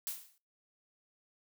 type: noise with exponential decay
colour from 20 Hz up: blue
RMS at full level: -35 dBFS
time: 0.07-0.38 s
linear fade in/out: 0 ms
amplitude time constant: 67 ms
effects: noise-tail reverb RT60 0.3 s tail -21 dB re dry